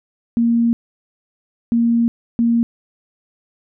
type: tone bursts at uneven times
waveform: sine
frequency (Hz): 233.4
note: A#3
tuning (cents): +2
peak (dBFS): -12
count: 3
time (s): 0.37-0.73 / 1.72-2.08 / 2.39-2.63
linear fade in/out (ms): 0
effects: none